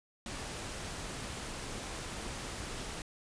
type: noise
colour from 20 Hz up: pink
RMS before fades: -41 dBFS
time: 0.26-3.02 s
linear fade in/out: 2 ms
effects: resampled to 22050 Hz